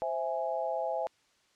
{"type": "chord", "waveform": "sine", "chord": "C augmented", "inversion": "none", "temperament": "equal", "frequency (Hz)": [523.3, 659.3, 830.6], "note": ["C5", "E5", "G#5"], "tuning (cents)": [0, 0, 0], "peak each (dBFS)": [-35, -33, -35], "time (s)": [0.02, 1.07], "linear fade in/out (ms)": 0, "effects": ["white hiss -68 dBFS RMS until 1.55 s", "low-pass 6000 Hz 12 dB/octave"]}